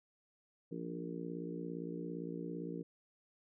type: harmonic tone with a mistuned harmonic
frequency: 57.6 Hz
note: A#1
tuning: 20 cents flat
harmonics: 3 / 4 / 5 / 6 / 7 / 8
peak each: -44 / -51 / -45 / -48 / -50 / -48 dBFS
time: 0.71-2.83 s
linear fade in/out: 10 ms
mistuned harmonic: 3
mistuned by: -19 cents
effects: none